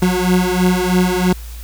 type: beating tone pair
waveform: 30% pulse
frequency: 180.3 / 183.4 Hz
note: F#3 / F#3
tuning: -45 / -15 cents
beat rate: 3.1 Hz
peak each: -13 dBFS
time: 0.02-1.33 s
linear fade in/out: 5 ms
effects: added 57 Hz sine -28 dBFS peak until 1.63 s + white hiss -40 dBFS RMS until 1.63 s